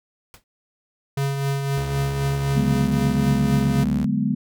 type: noise with exponential decay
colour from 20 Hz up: pink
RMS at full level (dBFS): -39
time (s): 0.34-0.44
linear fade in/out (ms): 1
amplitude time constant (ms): 21
type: tone with tremolo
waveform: square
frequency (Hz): 138.59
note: C#3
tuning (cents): 0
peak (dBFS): -20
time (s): 1.17-3.84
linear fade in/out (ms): 5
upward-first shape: triangle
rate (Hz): 3.9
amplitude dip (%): 45
type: tone with vibrato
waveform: sawtooth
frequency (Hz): 69.7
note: C#2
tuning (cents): +10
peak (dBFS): -25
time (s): 1.77-4.05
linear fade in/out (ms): 0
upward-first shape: triangle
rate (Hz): 2.3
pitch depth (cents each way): 29
type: chord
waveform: sine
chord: G# half-diminished seventh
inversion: second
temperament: equal with one note detuned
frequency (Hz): 146.83 / 185 / 208.3 / 246.9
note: D3 / F#3 / G#3 / B3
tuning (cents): 0 / 0 / +5 / 0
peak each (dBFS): -26 / -27 / -22 / -24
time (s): 2.55-4.35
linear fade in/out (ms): 10
effects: none